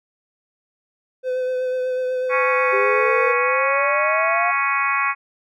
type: tone with vibrato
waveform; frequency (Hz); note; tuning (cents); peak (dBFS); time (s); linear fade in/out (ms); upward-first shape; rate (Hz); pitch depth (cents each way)
triangle; 509; C5; -48; -18; 1.23-3.35; 50; triangle; 8.1; 20
type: harmonic tone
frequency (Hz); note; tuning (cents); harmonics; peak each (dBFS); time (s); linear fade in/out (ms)
277.2; C#4; 0; 3 / 4 / 5 / 6 / 7 / 8 / 9; -31 / -21 / -27 / -28 / -26 / -25 / -26; 2.29-5.15; 50
type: exponential sweep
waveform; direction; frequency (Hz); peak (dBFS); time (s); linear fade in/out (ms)
sine; up; 392 to 716; -21; 2.72-4.52; 20
effects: none